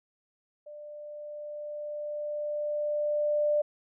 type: tone with level ramp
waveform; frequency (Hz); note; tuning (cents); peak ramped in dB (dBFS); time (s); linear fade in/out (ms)
sine; 594; D5; +20; -42 to -22; 0.66-3.62; 10
effects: none